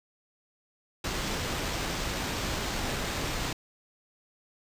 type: noise with sample-and-hold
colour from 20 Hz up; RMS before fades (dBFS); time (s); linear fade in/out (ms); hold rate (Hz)
pink; -32; 1.04-3.53; 5; 11025
effects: resampled to 32000 Hz